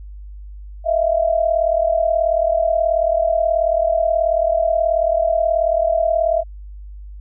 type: tone pair together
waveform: sine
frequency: 638.5 / 677 Hz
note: D#5 / E5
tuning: +45 / +46 cents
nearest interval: minor second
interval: 101 cents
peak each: -17 dBFS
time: 0.84-6.44 s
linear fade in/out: 50 ms
effects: added 50 Hz sine -32 dBFS peak until 7.2 s